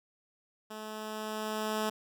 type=tone with level ramp; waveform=10% pulse; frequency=215.8 Hz; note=A3; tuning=33 cents flat; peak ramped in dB=-33 to -21 dBFS; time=0.7-1.9 s; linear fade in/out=10 ms; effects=none